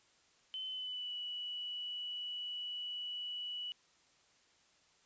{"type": "tone with pitch glide", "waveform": "sine", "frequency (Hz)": [3054, 2948], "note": ["G7", "F#7"], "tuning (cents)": [-46, -7], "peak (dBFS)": -39, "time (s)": [0.54, 3.72], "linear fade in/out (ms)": 0, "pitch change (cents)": -61, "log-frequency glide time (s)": [0.66, 1.14], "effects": ["white hiss -69 dBFS RMS until 5.05 s", "resampled to 16000 Hz"]}